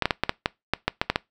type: clicks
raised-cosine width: 0.3 ms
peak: -4 dBFS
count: 11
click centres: 0.023 / 0.056 / 0.108 / 0.236 / 0.294 / 0.459 / 0.736 / 0.88 / 1.015 / 1.1 / 1.159 s
effects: noise-tail reverb RT60 0.2 s tail -23 dB re dry